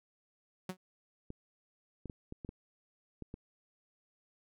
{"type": "tone with exponential decay", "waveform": "sawtooth", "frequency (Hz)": 185, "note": "F#3", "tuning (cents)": 0, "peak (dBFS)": -31, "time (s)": [0.69, 0.77], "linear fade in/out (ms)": 5, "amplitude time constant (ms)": 17}
{"type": "clicks", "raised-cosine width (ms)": 3, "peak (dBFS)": -30, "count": 8, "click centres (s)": [1.304, 2.057, 2.098, 2.324, 2.448, 2.491, 3.223, 3.341]}
{"effects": []}